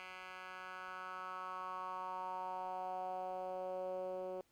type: tone with band-pass filter sweep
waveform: 10% pulse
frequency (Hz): 185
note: F#3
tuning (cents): 0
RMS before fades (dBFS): -44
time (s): 0-4.41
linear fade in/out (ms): 0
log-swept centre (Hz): 2000 to 470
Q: 3.9
effects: pink hiss -75 dBFS RMS until 4.51 s